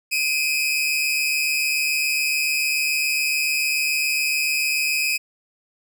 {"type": "tone pair together", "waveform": "sawtooth", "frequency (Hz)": [2400, 2547], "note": ["D7", "D#7"], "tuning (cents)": [37, 40], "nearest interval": "minor second", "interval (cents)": 103, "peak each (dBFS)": [-21, -18], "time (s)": [0.11, 5.18], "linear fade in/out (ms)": 20, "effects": []}